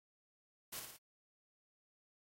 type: noise with echo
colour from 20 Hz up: white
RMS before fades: -45 dBFS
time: 0.72-0.8 s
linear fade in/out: 10 ms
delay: 57 ms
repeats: 3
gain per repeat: -4 dB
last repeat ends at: 0.971 s
effects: AAC 48 kbps